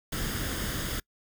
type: noise with comb filter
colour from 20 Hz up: pink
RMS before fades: -32 dBFS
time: 0.12-1 s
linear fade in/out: 5 ms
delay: 0.6 ms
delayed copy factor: +0.55
effects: noise-tail reverb RT60 0.1 s tail -26 dB re dry